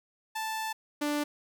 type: tone pair in turn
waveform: sawtooth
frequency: 880 / 294.2 Hz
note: A5 / D4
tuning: 0 / +3 cents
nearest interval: octave + perfect fifth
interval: 1897 cents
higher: first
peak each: -28 / -24 dBFS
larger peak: second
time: 0.35-0.73 / 1.01-1.24 s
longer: first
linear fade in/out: 10 ms
effects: none